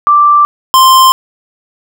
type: tone pair in turn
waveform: sine / square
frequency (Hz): 1174.7 / 1046.5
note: D6 / C6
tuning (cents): 0 / 0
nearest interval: major second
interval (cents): 200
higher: first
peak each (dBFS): -3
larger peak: neither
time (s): 0.07-0.45 / 0.74-1.12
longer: neither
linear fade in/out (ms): 0
effects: none